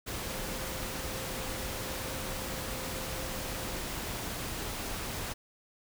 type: tone in noise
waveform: sine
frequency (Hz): 523.3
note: C5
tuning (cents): 0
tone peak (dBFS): -45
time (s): 0.23-3.81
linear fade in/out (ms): 20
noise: pink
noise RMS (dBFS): -37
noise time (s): 0.06-5.34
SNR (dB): -11
effects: none